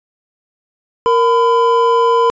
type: tone pair together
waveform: triangle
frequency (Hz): 466.2 / 1007.4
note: A#4 / B5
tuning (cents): 0 / +34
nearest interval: octave + minor second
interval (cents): 1334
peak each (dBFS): -10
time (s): 1.06-2.3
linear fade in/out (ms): 0
effects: resampled to 16000 Hz